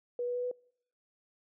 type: tone with pitch steps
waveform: sine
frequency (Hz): 486 / 489.1 / 492.2 / 495.4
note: B4 / B4 / B4 / B4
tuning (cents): -28 / -17 / -6 / +5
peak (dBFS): -31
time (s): 0.19-0.514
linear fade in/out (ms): 2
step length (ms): 81
effects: noise-tail reverb RT60 0.7 s tail -26 dB re dry